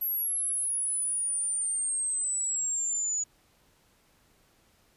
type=exponential sweep; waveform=sine; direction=down; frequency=11740 to 6840 Hz; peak=-27 dBFS; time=0.01-3.24 s; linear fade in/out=10 ms; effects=pink hiss -65 dBFS RMS until 4.96 s + resampled to 32000 Hz